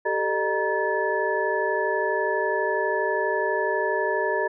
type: tone cluster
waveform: sine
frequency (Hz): 388.1 / 440.3 / 607 / 944 / 1731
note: G4 / A4 / D#5 / A#5 / A6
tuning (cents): -17 / +1 / -43 / +22 / -29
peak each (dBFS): -28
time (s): 0.05-4.48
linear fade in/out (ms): 10
effects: none